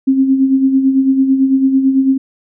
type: tone with tremolo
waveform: sine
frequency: 267.1 Hz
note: C4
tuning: 36 cents sharp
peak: -6 dBFS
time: 0.07-2.18 s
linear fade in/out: 10 ms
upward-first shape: sine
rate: 9 Hz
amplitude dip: 55%
effects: none